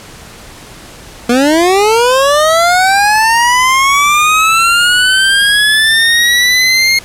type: linear sweep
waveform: 25% pulse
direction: up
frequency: 233.1 to 2147 Hz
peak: -3 dBFS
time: 1.29-6.99 s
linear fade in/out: 5 ms
effects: pink hiss -33 dBFS RMS until 7.04 s + low-pass 11000 Hz 12 dB/octave